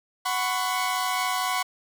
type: chord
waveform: sawtooth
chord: F# suspended fourth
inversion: none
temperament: equal with one note detuned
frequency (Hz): 740 / 1004.5 / 1108.7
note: F#5 / B5 / C#6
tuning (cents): 0 / +29 / 0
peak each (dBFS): -25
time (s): 0.25-1.63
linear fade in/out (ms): 10
effects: none